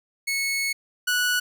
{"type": "tone pair in turn", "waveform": "sawtooth", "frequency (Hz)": [2200, 1473.3], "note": ["C#7", "F#6"], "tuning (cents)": [-14, -8], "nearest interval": "perfect fifth", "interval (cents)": 694, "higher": "first", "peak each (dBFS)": [-20, -17], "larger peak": "second", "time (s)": [[0.27, 0.73], [1.07, 1.4]], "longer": "first", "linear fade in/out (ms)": 10, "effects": []}